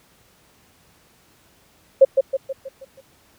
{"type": "tone with echo", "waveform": "sine", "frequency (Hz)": 537, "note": "C5", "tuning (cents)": 45, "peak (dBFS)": -5, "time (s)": [2.01, 2.05], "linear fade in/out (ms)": 10, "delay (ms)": 160, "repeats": 6, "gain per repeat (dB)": -6, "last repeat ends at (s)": 3.01, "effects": ["pink hiss -56 dBFS RMS until 3.38 s", "high-pass 60 Hz 12 dB/octave"]}